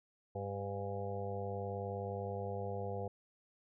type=harmonic tone with a mistuned harmonic; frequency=99.4 Hz; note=G2; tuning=25 cents sharp; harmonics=1 / 2 / 4 / 5 / 6 / 7 / 8; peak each=-42 / -48 / -46 / -42 / -52 / -46 / -49 dBFS; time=0.35-3.08 s; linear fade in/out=5 ms; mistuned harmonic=8; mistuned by=+67 cents; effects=none